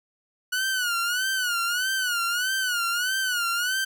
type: tone with vibrato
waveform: sawtooth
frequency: 1464 Hz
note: F#6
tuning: 19 cents flat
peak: -20 dBFS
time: 0.52-3.85 s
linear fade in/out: 10 ms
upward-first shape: sine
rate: 1.6 Hz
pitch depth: 110 cents each way
effects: none